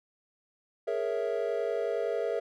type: chord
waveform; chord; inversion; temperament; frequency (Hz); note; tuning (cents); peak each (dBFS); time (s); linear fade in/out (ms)
triangle; A# half-diminished seventh; third; equal; 415.3 / 466.2 / 554.4 / 659.3; G#4 / A#4 / C#5 / E5; 0 / 0 / 0 / 0; -32 / -30 / -34 / -32; 0.87-2.4; 10
effects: none